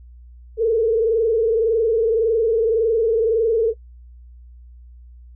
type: tone with frequency modulation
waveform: sine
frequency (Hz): 451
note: A4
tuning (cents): +43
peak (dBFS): -14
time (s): 0.57-3.74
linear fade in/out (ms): 50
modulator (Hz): 21.8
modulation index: 0.98
effects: noise-tail reverb RT60 0.1 s tail -22 dB re dry + added 60 Hz sine -40 dBFS peak until 5.35 s